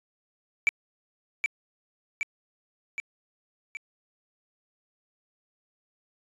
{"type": "tone with echo", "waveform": "triangle", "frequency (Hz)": 2312, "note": "D7", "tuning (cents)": -28, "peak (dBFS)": -16, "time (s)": [0.67, 0.69], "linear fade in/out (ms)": 0, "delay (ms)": 770, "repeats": 4, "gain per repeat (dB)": -4, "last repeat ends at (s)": 3.77, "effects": ["tanh soft clip ceiling -13 dBFS", "resampled to 24000 Hz"]}